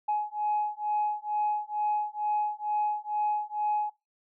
sine beating tone pair, 840 / 842.2 Hz, G#5 / G#5, +19 / +24 cents, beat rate 2.2 Hz, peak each -29 dBFS, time 0.08-3.9 s, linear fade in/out 10 ms, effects noise-tail reverb RT60 0.2 s tail -19 dB re dry + tanh soft clip ceiling -20 dBFS

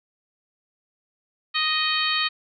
harmonic tone with a mistuned harmonic, 622.3 Hz, D#5, in tune, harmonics 2 / 3 / 4 / 5 / 6 / 7, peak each -28 / -28 / -28 / -28 / -28 / -28 dBFS, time 1.54-2.29 s, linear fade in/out 20 ms, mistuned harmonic 6, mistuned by +26 cents, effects none

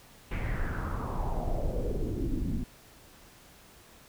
brown noise with low-pass filter sweep, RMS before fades -31 dBFS, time 0.31-2.64 s, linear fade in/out 5 ms, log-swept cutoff 2400 to 220 Hz, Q 4.2, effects pink hiss -55 dBFS RMS until 4.08 s

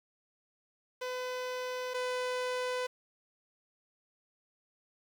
sawtooth tone pair in turn, 504 / 502.1 Hz, B4 / B4, +35 / +29 cents, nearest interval unison, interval 6 cents, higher first, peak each -31 / -28 dBFS, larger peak second, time 1.01-1.94 / 1.94-2.87 s, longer neither, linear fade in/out 10 ms, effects low-pass 6000 Hz 12 dB/octave + 9-bit

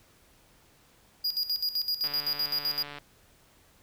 square tone with tremolo, 4869 Hz, D#8, 38 cents flat, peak -26 dBFS, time 1.24-2.83 s, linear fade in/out 10 ms, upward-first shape square, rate 7.8 Hz, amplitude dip 75%
click train, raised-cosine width 0.3 ms, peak -25 dBFS, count 138, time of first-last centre 2.04-2.985 s, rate 145 Hz
effects pink hiss -61 dBFS RMS until 3.82 s

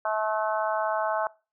harmonic tone, 216 Hz, A3, 32 cents flat, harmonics 3 / 4 / 5 / 6 / 7, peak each -28 / -30 / -32 / -34 / -35 dBFS, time 0.05-1.27 s, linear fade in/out 2 ms, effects noise-tail reverb RT60 0.3 s tail -21 dB re dry

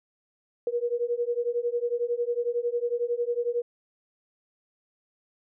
sine beating tone pair, 473.1 / 484.1 Hz, A#4 / B4, +26 / -35 cents, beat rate 11 Hz, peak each -28 dBFS, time 0.67-3.62 s, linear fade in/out 2 ms, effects none

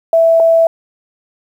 sine tone pair in turn, 659.3 / 659.3 Hz, E5 / E5, 0 / 0 cents, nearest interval unison, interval 0 cents, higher neither, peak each -6 dBFS, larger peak neither, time 0.13-0.4 / 0.4-0.67 s, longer neither, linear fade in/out 2 ms, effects 7-bit

